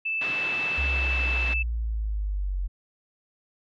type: tone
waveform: sine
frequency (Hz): 2636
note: E7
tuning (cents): -1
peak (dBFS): -25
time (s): 0.05-1.63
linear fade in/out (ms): 10
type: band-pass noise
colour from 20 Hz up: white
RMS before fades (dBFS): -36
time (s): 0.21-1.54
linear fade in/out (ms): 5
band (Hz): 100 to 3200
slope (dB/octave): 24
type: linear sweep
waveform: sine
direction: down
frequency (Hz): 69.3 to 45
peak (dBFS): -25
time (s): 0.77-2.68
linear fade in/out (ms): 20
effects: none